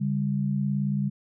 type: tone pair together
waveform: sine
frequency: 141.42 / 200 Hz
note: C#3 / G3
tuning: +35 / +35 cents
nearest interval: tritone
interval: 600 cents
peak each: -26 dBFS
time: 0-1.1 s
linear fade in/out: 20 ms
effects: none